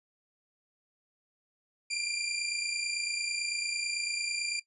20% pulse tone pair together, 2371 / 2400 Hz, D7 / D7, +16 / +37 cents, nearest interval unison, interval 21 cents, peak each -28 / -30 dBFS, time 1.9-4.6 s, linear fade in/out 10 ms, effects noise-tail reverb RT60 0.1 s tail -18 dB re dry + resampled to 24000 Hz

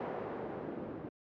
blue noise with low-pass filter sweep, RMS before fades -41 dBFS, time 0-1.09 s, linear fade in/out 5 ms, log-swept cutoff 550 to 300 Hz, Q 1.1, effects high-pass 80 Hz 12 dB/octave + low-pass 2000 Hz 12 dB/octave

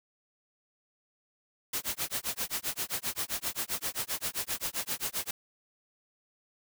white noise with tremolo, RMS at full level -31 dBFS, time 1.73-5.31 s, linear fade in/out 5 ms, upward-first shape sine, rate 7.6 Hz, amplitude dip 100%, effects none

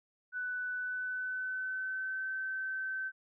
sine tone with pitch glide, 1492 to 1539.3 Hz, F#6 to G6, +14 to -32 cents, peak -34 dBFS, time 0.32-3.12 s, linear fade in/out 50 ms, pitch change +54 cents, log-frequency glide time 0.73-2.3 s, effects none

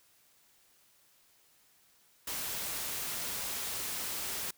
white noise, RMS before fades -37 dBFS, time 2.27-4.51 s, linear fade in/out 5 ms, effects white hiss -66 dBFS RMS until 4.57 s

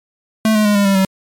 square tone with pitch steps, 219 / 213.1 / 207.4 / 201.9 / 196.46 / 191.2 Hz, A3 / G#3 / G#3 / G#3 / G3 / G3, -8 / +45 / -2 / -49 / +4 / -43 cents, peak -11 dBFS, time 0.45-1.05 s, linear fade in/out 2 ms, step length 100 ms, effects MP3 96 kbps

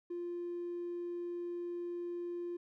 triangle tone, 348.4 Hz, F4, 4 cents flat, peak -34 dBFS, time 0.1-2.57 s, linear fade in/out 10 ms, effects tanh soft clip ceiling -34 dBFS

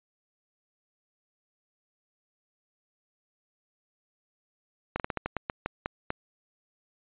slowing click train, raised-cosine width 0.5 ms, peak -14 dBFS, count 11, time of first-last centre 4.96-6.104 s, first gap 38 ms, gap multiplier 1.23, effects resampled to 8000 Hz

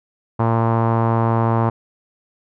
sawtooth tone with low-pass filter, 114.4 Hz, A#2, 32 cents flat, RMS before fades -17 dBFS, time 0.39-1.7 s, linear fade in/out 10 ms, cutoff 1000 Hz, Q 3, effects none

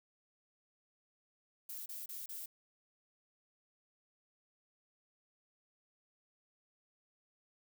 violet noise bursts, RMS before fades -45 dBFS, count 4, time 1.69-2.46 s, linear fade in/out 5 ms, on 170 ms, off 30 ms, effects none

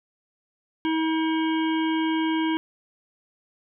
harmonic tone, 320 Hz, D#4, 49 cents sharp, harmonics 1 / 3 / 5 / 7 / 9 / 10, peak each -22 / -30 / -36 / -36 / -39 / -37 dBFS, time 0.85-2.57 s, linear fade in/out 0 ms, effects none

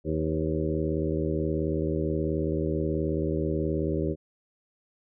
harmonic tone with a mistuned harmonic, 78.6 Hz, D#2, 18 cents sharp, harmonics 1 / 2 / 3 / 4 / 5 / 6 / 7, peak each -32 / -31 / -36 / -31 / -31 / -36 / -36 dBFS, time 0.04-4.16 s, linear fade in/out 50 ms, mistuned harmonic 6, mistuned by +51 cents, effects none

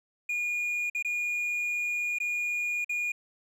triangle tone with dropouts, 2436 Hz, D#7, 37 cents flat, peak -26 dBFS, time 0.29-3.12 s, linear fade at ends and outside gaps 5 ms, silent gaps 0.899-0.948 / 1.026-1.047 / 2.186-2.201 / 2.846-2.893 s, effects none

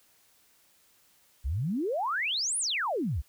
sine exponential two-way sweep, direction up then down, 58 to 10410 to 58 Hz, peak -27 dBFS, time 1.44-3.22 s, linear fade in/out 20 ms, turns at 2.58 s, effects white hiss -64 dBFS RMS until 3.28 s

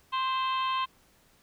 harmonic tone with a mistuned harmonic, 524 Hz, C5, 2 cents sharp, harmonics 2 / 3 / 4 / 5 / 6 / 7 / 8, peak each -27 / -43 / -45 / -38 / -37 / -45 / -48 dBFS, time 0.12-0.86 s, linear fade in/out 20 ms, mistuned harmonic 4, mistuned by -37 cents, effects pink hiss -63 dBFS RMS until 1.42 s

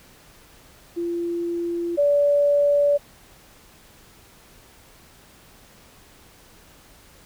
sine tone pair in turn, 342.8 / 576.5 Hz, F4 / D5, -32 / -32 cents, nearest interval major sixth, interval 900 cents, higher second, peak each -23 / -15 dBFS, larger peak second, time 0.96-1.97 / 1.97-2.98 s, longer neither, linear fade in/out 20 ms, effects pink hiss -51 dBFS RMS until 7.25 s

